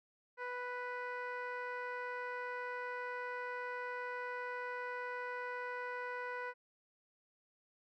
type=tone with low-pass filter; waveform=15% pulse; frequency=493.9 Hz; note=B4; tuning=in tune; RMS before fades=-42 dBFS; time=0.37-6.54 s; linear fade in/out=50 ms; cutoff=1900 Hz; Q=1.3; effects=none